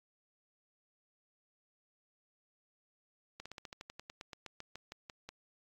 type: slowing click train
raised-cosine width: 0.2 ms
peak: -28 dBFS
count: 18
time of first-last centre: 3.4-5.29 s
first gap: 56 ms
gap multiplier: 1.08
effects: AAC 48 kbps